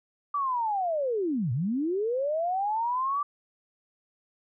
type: linear two-way sweep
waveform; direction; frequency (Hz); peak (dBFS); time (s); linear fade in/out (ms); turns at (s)
sine; down then up; 1174.7 to 110 to 1174.7; -25; 0.34-3.23; 5; 1.52
effects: none